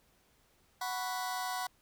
sawtooth chord, F# suspended fourth, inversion none, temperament just, 740 / 986.7 / 1110 Hz, F#5 / B5 / C#6, 0 / -2 / +2 cents, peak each -33 / -35 / -38 dBFS, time 0.81-1.67 s, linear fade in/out 5 ms, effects pink hiss -69 dBFS RMS until 1.81 s

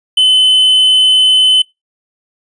triangle tone, 3036 Hz, F#7, 44 cents sharp, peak -4 dBFS, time 0.17-1.62 s, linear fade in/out 5 ms, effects noise-tail reverb RT60 0.2 s tail -23 dB re dry + resampled to 22050 Hz

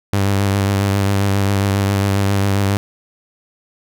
sawtooth tone with vibrato, 99.1 Hz, G2, 19 cents sharp, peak -10 dBFS, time 0.13-2.77 s, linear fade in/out 0 ms, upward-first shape triangle, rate 7.4 Hz, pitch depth 34 cents each way, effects none

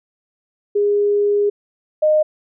sine tone pair in turn, 410 / 614.3 Hz, G#4 / D#5, -22 / -22 cents, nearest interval perfect fifth, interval 700 cents, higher second, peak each -13 / -11 dBFS, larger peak second, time 0.75-1.5 / 2.02-2.23 s, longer first, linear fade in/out 10 ms, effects none

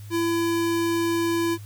square tone, 336.2 Hz, E4, 34 cents sharp, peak -22 dBFS, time 0.1-1.58 s, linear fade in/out 50 ms, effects added 103 Hz sine -37 dBFS peak until 1.65 s + white hiss -52 dBFS RMS until 1.65 s

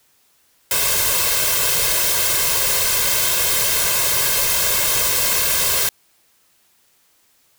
white noise with comb filter, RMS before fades -18 dBFS, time 0.71-5.89 s, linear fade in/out 2 ms, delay 1.9 ms, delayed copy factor +0.75, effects white hiss -59 dBFS RMS until 7.58 s

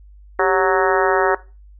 harmonic tone with a mistuned harmonic, 185.4 Hz, F#3, 4 cents sharp, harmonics 2 / 3 / 4 / 5 / 6 / 7 / 8 / 9 / 10, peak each -19 / -21 / -22 / -23 / -24 / -24 / -25 / -26 / -26 dBFS, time 0.39-1.35 s, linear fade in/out 5 ms, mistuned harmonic 2, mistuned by +93 cents, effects noise-tail reverb RT60 0.3 s tail -18 dB re dry + added 50 Hz sine -41 dBFS peak until 1.79 s

